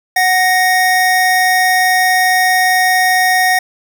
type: tone pair together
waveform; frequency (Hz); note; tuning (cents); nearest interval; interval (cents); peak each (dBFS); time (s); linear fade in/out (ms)
square; 740 / 1864.7; F#5 / A#6; 0 / 0; octave + major third; 1600; -13; 0.16-3.59; 5
effects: none